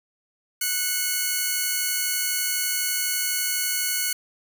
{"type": "tone pair together", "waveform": "5% pulse", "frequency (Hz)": [1480, 2184], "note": ["F#6", "C#7"], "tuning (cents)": [0, -26], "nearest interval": "perfect fifth", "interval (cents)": 674, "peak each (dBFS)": -15, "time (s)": [0.61, 4.13], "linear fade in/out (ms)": 5, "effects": []}